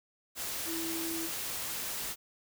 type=tone in noise; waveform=sine; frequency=329.1 Hz; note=E4; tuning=3 cents flat; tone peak=-36 dBFS; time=0.65-1.3 s; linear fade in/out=50 ms; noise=white; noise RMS=-37 dBFS; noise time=0.35-2.16 s; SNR=-2 dB; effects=none